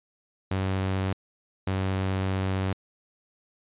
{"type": "tone bursts at uneven times", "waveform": "sawtooth", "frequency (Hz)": 95.2, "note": "F#2", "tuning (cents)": 50, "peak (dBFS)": -21, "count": 2, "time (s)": [[0.51, 1.13], [1.67, 2.73]], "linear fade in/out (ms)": 5, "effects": ["resampled to 8000 Hz"]}